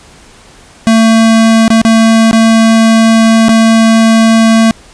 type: tone with dropouts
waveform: square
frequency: 224.6 Hz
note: A3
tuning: 36 cents sharp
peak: -4 dBFS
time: 0.87-4.71 s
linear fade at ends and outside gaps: 0 ms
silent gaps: 1.68-1.703 / 1.816-1.85 / 2.312-2.33 / 3.484-3.492 s
effects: pink hiss -38 dBFS RMS until 4.93 s + resampled to 22050 Hz